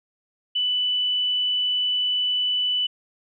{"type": "tone", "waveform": "sine", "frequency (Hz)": 2983, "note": "F#7", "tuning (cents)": 13, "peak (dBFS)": -20, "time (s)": [0.55, 2.87], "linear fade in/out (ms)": 10, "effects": []}